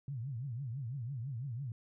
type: tone with vibrato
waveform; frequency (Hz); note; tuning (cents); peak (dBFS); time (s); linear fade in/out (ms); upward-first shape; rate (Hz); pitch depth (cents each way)
sine; 126.8; B2; +46; -37; 0.08-1.72; 2; triangle; 6; 270
effects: none